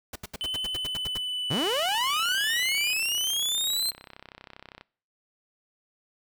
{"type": "noise bursts", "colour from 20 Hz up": "pink", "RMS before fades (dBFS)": -36, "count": 11, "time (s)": [0.13, 1.177], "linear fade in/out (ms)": 5, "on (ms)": 27, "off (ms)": 75}
{"type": "tone with pitch glide", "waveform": "triangle", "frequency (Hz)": [3036, 2962], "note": ["F#7", "F#7"], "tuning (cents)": [44, 1], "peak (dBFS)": -27, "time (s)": [0.41, 2.93], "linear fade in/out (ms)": 0, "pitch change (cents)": -43, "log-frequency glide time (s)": [0.57, 1.82]}
{"type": "linear sweep", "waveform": "sawtooth", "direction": "up", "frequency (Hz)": [106.5, 4186], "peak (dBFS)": -22, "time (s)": [1.5, 3.91], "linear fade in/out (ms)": 10}
{"type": "click train", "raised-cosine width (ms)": 0.3, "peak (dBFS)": -27, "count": 106, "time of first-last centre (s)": [1.58, 4.811], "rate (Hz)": 32.5}
{"effects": ["noise-tail reverb RT60 0.5 s tail -24 dB re dry"]}